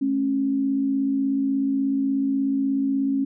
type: tone pair together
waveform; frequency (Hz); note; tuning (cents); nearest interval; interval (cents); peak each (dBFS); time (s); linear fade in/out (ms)
sine; 217.2 / 273.7; A3 / C#4; -22 / -22; major third; 400; -29 / -20; 0.01-3.25; 10
effects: none